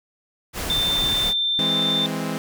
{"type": "noise", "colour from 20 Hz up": "pink", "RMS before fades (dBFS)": -28, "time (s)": [0.53, 1.34], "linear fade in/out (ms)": 50}
{"type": "tone", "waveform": "sine", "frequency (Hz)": 3570, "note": "A7", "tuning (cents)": 24, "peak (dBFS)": -19, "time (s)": [0.7, 2.06], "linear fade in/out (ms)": 0}
{"type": "chord", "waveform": "sawtooth", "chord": "E augmented", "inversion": "none", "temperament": "equal with one note detuned", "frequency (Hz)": [163.77, 207.7, 261.6], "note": ["E3", "G#3", "B#3"], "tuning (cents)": [-11, 0, 0], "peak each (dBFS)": -25, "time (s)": [1.59, 2.38], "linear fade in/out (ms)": 0}
{"effects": []}